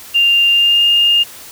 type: tone with pitch glide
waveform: sine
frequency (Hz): 2794 to 2823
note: F7 to F7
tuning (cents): 0 to +18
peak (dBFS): -8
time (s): 0.14-1.24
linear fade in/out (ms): 20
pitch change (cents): +18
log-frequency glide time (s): 0.51-0.84
effects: white hiss -35 dBFS RMS until 1.51 s